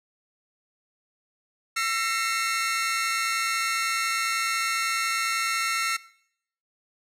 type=tone cluster; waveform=sawtooth; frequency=1343 / 1846 / 2069 / 2179 Hz; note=E6 / A#6 / C7 / C#7; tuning=+32 / -17 / -20 / -30 cents; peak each=-23 / -30 / -30 / -26 dBFS; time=1.76-5.97 s; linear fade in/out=10 ms; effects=noise-tail reverb RT60 0.7 s tail -21 dB re dry + low-pass 12000 Hz 12 dB/octave